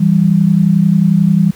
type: tone pair together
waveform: sine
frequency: 164.73 / 196 Hz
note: E3 / G3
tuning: -1 / 0 cents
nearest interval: minor third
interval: 301 cents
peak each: -10 dBFS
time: 0-1.51 s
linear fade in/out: 10 ms
effects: pink hiss -41 dBFS RMS until 1.55 s